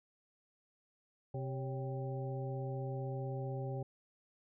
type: harmonic tone with a mistuned harmonic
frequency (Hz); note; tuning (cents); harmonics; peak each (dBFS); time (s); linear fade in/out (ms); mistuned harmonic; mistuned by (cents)
130.81; C3; 0; 1 / 2 / 3 / 4 / 6; -38 / -51 / -45 / -46 / -49; 1.34-3.83; 5; 4; +93
effects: none